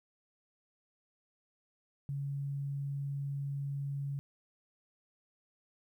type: tone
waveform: sine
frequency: 140.2 Hz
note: C#3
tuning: 20 cents sharp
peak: -34 dBFS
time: 2.09-4.19 s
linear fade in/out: 0 ms
effects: 12-bit